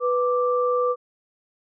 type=tone pair together; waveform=sine; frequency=493.9 / 1174.7 Hz; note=B4 / D6; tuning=0 / 0 cents; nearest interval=octave + minor third; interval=1500 cents; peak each=-20 / -24 dBFS; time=0-0.96 s; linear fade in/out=50 ms; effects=none